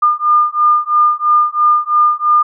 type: beating tone pair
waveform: sine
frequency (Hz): 1207 / 1210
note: D6 / D#6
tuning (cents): +47 / -49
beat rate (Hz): 3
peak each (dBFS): -12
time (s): 0.02-2.43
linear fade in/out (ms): 10
effects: none